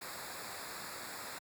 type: noise with comb filter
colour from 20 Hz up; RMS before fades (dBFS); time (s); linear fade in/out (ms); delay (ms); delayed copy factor
pink; -45; 0.01-1.39; 10; 0.33; -0.8
effects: high-pass 80 Hz 12 dB/octave